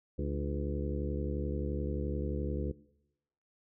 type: harmonic tone with a mistuned harmonic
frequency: 71.5 Hz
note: D2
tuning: 46 cents flat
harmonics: 1 / 2 / 3 / 4 / 5 / 6 / 7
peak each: -35 / -38 / -40 / -41 / -42 / -43 / -43 dBFS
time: 0.18-2.72 s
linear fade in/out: 10 ms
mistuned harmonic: 4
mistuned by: +84 cents
effects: noise-tail reverb RT60 0.9 s tail -21 dB re dry